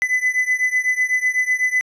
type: beating tone pair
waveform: triangle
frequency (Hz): 2005 / 2013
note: B6 / B6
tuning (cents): +26 / +33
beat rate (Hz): 8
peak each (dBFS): -17 / -19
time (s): 0.02-1.81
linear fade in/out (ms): 0
effects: resampled to 32000 Hz